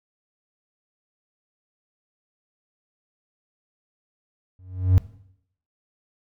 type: tone with exponential growth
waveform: triangle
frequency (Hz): 92.5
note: F#2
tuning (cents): 0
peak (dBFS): -7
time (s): 4.59-4.98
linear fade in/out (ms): 0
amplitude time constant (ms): 84
effects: noise-tail reverb RT60 0.7 s tail -18 dB re dry + tanh soft clip ceiling -4 dBFS